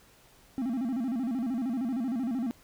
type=tone with vibrato; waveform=triangle; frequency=246.9 Hz; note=B3; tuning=in tune; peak=-26 dBFS; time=0.58-2.51 s; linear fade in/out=0 ms; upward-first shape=square; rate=13 Hz; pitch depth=140 cents each way; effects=pink hiss -59 dBFS RMS until 2.63 s